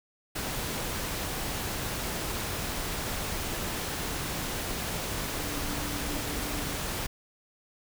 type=tone in noise; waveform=sine; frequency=291.6 Hz; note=D4; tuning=12 cents flat; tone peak=-40 dBFS; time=5.38-6.78 s; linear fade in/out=10 ms; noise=pink; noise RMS=-33 dBFS; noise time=0.35-7.07 s; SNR=-10 dB; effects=none